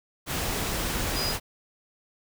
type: tone in noise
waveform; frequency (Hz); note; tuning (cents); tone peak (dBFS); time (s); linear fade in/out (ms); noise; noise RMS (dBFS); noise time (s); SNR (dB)
sine; 4934; D#8; -15; -29; 1.14-1.35; 50; pink; -29; 0.26-1.4; -3
effects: none